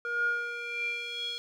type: tone with band-pass filter sweep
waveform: square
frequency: 474.5 Hz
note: A#4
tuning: 31 cents sharp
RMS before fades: -33 dBFS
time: 0.05-1.38 s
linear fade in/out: 0 ms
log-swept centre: 1200 to 3700 Hz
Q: 7.3
effects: none